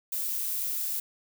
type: noise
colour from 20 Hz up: violet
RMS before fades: -31 dBFS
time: 0.12-1 s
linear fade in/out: 5 ms
effects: none